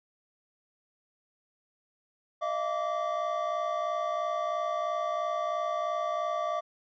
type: tone cluster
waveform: triangle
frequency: 622 / 685 / 1161 Hz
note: D#5 / F5 / D6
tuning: -1 / -34 / -20 cents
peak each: -31 dBFS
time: 2.41-6.61 s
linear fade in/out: 20 ms
effects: resampled to 16000 Hz